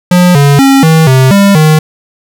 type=tone with pitch steps; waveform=square; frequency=178.7 / 142 / 271.8 / 160.3 / 130.9 / 199.3 / 155.3 Hz; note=F3 / C#3 / C#4 / E3 / C3 / G3 / D#3; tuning=+40 / +42 / -34 / -48 / +1 / +29 / -3 cents; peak=-3 dBFS; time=0.11-1.79 s; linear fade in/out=5 ms; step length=240 ms; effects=none